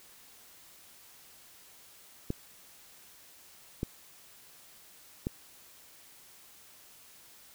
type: clicks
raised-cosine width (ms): 3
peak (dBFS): -18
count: 3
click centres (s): 2.304 / 3.831 / 5.269
effects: white hiss -56 dBFS RMS until 7.54 s